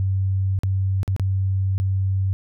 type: tone with dropouts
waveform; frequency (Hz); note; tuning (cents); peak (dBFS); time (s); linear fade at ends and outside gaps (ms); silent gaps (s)
sine; 95.9; G2; -37; -18; 0-2.33; 0; 0.589-0.634 / 1.031-1.078 / 1.164-1.197 / 1.78-1.8
effects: none